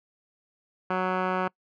10% pulse tone with low-pass filter, 185 Hz, F#3, in tune, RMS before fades -27 dBFS, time 0.9-1.48 s, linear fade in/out 5 ms, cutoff 1700 Hz, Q 3.1, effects noise-tail reverb RT60 0.1 s tail -25 dB re dry

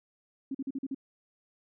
sine tone bursts, 270.3 Hz, C#4, 44 cents flat, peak -31 dBFS, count 6, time 0.51-0.947 s, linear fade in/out 5 ms, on 37 ms, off 43 ms, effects none

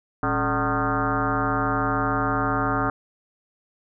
sine tone with frequency modulation, 752 Hz, F#5, 28 cents sharp, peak -20 dBFS, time 0.23-2.9 s, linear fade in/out 2 ms, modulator 159 Hz, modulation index 4.4, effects none

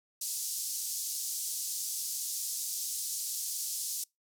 pink band-pass noise, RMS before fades -36 dBFS, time 0.21-4.04 s, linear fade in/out 5 ms, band 5300 to 14000 Hz, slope 24 dB/octave, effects noise-tail reverb RT60 0.2 s tail -26 dB re dry

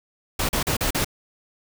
pink noise bursts, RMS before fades -23 dBFS, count 5, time 0.39-1.046 s, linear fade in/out 5 ms, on 100 ms, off 39 ms, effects none

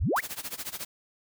sine exponential sweep, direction up, 50.6 to 2471 Hz, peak -23 dBFS, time 0-0.21 s, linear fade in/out 20 ms
white noise with tremolo, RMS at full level -34 dBFS, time 0.16-0.85 s, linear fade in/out 2 ms, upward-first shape sine, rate 14 Hz, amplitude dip 90%
effects none

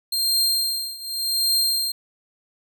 sawtooth tone with tremolo, 4189 Hz, C8, 1 cent sharp, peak -14 dBFS, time 0.12-1.92 s, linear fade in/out 5 ms, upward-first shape triangle, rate 0.87 Hz, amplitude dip 90%, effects none

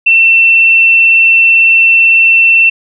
sine tone, 2691 Hz, E7, 35 cents sharp, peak -3 dBFS, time 0.06-2.7 s, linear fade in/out 10 ms, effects none

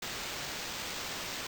blue noise with sample-and-hold, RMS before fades -39 dBFS, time 0.02-1.47 s, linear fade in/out 5 ms, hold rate 11025 Hz, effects none

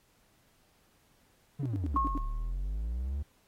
triangle exponential two-way sweep, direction down then up, 148.5 to 35.04 to 74.3 Hz, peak -29 dBFS, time 1.59-3.23 s, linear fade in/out 10 ms, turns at 2.24 s
sine tone bursts, 284.5 Hz, C#4, 45 cents sharp, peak -32 dBFS, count 6, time 1.63-2.176 s, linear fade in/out 0 ms, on 26 ms, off 78 ms
sine tone with exponential decay, 1085 Hz, C#6, 37 cents flat, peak -23 dBFS, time 1.96-2.52 s, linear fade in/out 2 ms, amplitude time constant 120 ms
effects pink hiss -68 dBFS RMS until 3.47 s + AAC 48 kbps

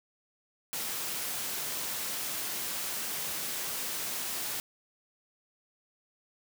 white high-pass noise, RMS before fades -35 dBFS, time 0.73-4.6 s, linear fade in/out 0 ms, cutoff 110 Hz, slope 12 dB/octave, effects none

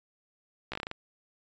slowing click train, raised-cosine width 0.3 ms, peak -19 dBFS, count 8, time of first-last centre 0.72-0.914 s, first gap 15 ms, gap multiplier 1.2, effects resampled to 16000 Hz

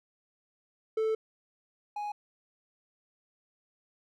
triangle tone pair in turn, 440 / 830.6 Hz, A4 / G#5, 0 / 0 cents, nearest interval major seventh, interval 1100 cents, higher second, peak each -24 / -31 dBFS, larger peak first, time 0.97-1.15 / 1.96-2.12 s, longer first, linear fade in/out 5 ms, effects none

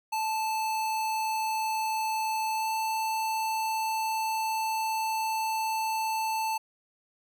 square tone with pitch glide, 877 to 882.6 Hz, A5 to A5, -6 to +5 cents, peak -28 dBFS, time 0.12-6.58 s, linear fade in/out 10 ms, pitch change +11 cents, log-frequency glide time 2.54-2.68 s, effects none

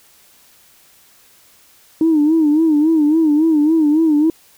sine tone with vibrato, 310 Hz, D#4, 6 cents flat, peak -9 dBFS, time 2.01-4.3 s, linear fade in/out 2 ms, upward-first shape sine, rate 3.6 Hz, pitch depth 100 cents each way, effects tanh soft clip ceiling -6 dBFS + white hiss -50 dBFS RMS until 4.57 s

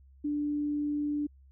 sine tone, 293.7 Hz, D4, in tune, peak -28 dBFS, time 0.24-1.27 s, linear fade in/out 10 ms, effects added 67 Hz sine -54 dBFS peak until 1.51 s

